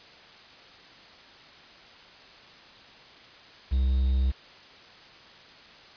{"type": "tone with quantisation", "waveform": "triangle", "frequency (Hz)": 65.3, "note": "C2", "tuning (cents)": -3, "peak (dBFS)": -19, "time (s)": [3.71, 4.32], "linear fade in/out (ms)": 20, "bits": 8, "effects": ["white hiss -50 dBFS RMS until 5.96 s", "resampled to 11025 Hz"]}